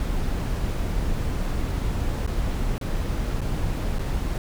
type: noise with dropouts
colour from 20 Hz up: brown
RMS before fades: -25 dBFS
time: 0-4.38 s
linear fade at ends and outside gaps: 1 ms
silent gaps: 2.265-2.275 / 2.781-2.812 / 3.407-3.415 / 3.986-3.992 s
effects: none

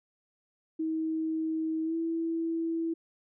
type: tone with pitch glide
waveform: sine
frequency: 319 to 329.3 Hz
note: D#4 to E4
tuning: +43 to -2 cents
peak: -28 dBFS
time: 0.79-2.94 s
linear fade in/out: 10 ms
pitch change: +55 cents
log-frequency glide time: 1.84-1.95 s
effects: none

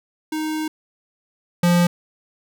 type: tone pair in turn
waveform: square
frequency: 311.1 / 174.6 Hz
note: D#4 / F3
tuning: 0 / 0 cents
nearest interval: minor seventh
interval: 1000 cents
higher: first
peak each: -23 / -14 dBFS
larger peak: second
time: 0.32-0.68 / 1.63-1.87 s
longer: first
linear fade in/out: 5 ms
effects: none

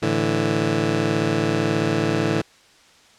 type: chord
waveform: 15% pulse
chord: A suspended fourth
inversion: none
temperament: just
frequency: 110 / 146.67 / 165 Hz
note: A2 / D3 / E3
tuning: 0 / -2 / +2 cents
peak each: -18 dBFS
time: 0.02-2.42 s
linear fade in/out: 10 ms
effects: white hiss -52 dBFS RMS until 3.18 s + low-pass 6000 Hz 12 dB/octave

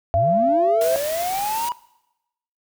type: linear sweep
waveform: triangle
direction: up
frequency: 77.78 to 980 Hz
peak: -20 dBFS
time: 0.14-1.72 s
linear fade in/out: 0 ms
type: tone with pitch glide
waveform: sine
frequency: 680 to 656.8 Hz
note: F5 to E5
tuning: -46 to -6 cents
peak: -16 dBFS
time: 0.14-0.96 s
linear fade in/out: 0 ms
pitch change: -60 cents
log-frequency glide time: 0.72-0.85 s
type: noise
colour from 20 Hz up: white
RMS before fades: -31 dBFS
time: 0.81-1.69 s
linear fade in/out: 2 ms
effects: noise-tail reverb RT60 0.9 s tail -21 dB re dry

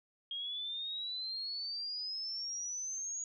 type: exponential sweep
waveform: sine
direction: up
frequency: 3240 to 6750 Hz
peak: -37 dBFS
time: 0.31-3.24 s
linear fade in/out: 2 ms
effects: none

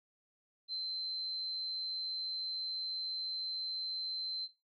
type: tone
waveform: sine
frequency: 4093 Hz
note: C8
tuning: 39 cents flat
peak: -35 dBFS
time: 0.68-4.49 s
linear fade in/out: 50 ms
effects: noise-tail reverb RT60 0.3 s tail -19 dB re dry

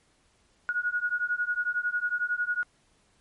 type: beating tone pair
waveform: sine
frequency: 1445 / 1456 Hz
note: F#6 / F#6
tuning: -41 / -28 cents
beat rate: 11 Hz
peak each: -29 dBFS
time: 0.69-2.63 s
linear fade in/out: 0 ms
effects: pink hiss -66 dBFS RMS until 3.2 s + MP3 48 kbps

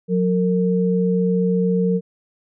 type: tone pair together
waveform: sine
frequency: 181.4 / 457.1 Hz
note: F#3 / A#4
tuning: -34 / -34 cents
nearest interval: octave + major third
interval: 1600 cents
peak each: -17 / -20 dBFS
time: 0.08-2.01 s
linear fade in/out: 50 ms
effects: none

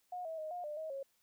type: tone with pitch steps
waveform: sine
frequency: 721 / 646 / 623 / 712 / 598 / 633 / 547 Hz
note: F#5 / E5 / D#5 / F5 / D5 / D#5 / C#5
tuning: -45 / -35 / +2 / +33 / +31 / +30 / -23 cents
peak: -39 dBFS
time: 0.12-1.03 s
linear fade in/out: 5 ms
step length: 130 ms
effects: white hiss -75 dBFS RMS until 1.22 s

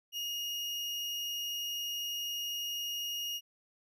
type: tone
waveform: 35% pulse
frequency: 2862 Hz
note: F7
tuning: 42 cents sharp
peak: -33 dBFS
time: 0.12-3.41 s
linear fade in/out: 50 ms
effects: none

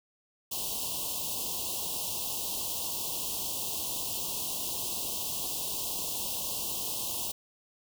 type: band-stop noise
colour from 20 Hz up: white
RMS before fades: -34 dBFS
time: 0.51-7.32 s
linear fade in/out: 10 ms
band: 1100 to 2700 Hz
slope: 96 dB/octave
effects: none

